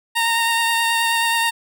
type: tone with vibrato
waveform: 15% pulse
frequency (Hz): 922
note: A#5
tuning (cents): -19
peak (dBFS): -10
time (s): 0.15-1.51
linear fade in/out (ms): 20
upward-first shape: triangle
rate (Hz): 9.4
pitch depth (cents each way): 18
effects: none